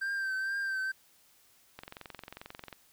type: tone with vibrato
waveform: triangle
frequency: 1568 Hz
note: G6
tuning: in tune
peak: -29 dBFS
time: 0.01-0.92 s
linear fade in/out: 10 ms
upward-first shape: triangle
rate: 2.2 Hz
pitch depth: 43 cents each way
type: click train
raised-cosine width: 0.3 ms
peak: -27 dBFS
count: 22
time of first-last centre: 1.79-2.728 s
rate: 22.4 Hz
effects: white hiss -64 dBFS RMS until 2.92 s